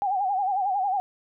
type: tone with vibrato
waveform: sine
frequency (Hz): 779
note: G5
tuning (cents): -11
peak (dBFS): -22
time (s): 0.02-1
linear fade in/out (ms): 0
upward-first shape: sine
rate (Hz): 11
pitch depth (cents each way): 100
effects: none